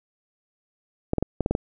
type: clicks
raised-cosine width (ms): 2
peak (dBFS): -9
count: 7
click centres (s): 1.134 / 1.183 / 1.226 / 1.407 / 1.461 / 1.51 / 1.551
effects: none